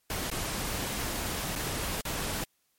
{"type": "noise with dropouts", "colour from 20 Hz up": "pink", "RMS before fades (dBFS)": -33, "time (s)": [0.1, 2.44], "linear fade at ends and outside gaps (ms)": 1, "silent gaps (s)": [[0.301, 0.314], [1.554, 1.559], [2.01, 2.052]], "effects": ["white hiss -73 dBFS RMS until 2.78 s", "MP3 64 kbps"]}